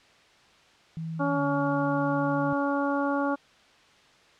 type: tone with pitch glide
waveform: sine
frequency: 162.2 to 147.88 Hz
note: E3 to D3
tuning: -28 to +12 cents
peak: -31 dBFS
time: 0.97-2.53 s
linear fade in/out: 0 ms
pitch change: -160 cents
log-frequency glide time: 1.35-1.4 s
type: harmonic tone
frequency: 282.1 Hz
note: C#4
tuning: 30 cents sharp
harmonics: 1 / 2 / 3 / 4 / 5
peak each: -27 / -30 / -32 / -33 / -34 dBFS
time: 1.19-3.36 s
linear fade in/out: 20 ms
effects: white hiss -57 dBFS RMS until 4.39 s + low-pass 4000 Hz 12 dB/octave